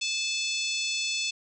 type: harmonic tone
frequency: 870 Hz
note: A5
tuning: 20 cents flat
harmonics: 3 / 4 / 5 / 6 / 7 / 8 / 9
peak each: -31 / -33 / -35 / -37 / -38 / -39 / -40 dBFS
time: 0.01-1.31 s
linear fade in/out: 10 ms
effects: none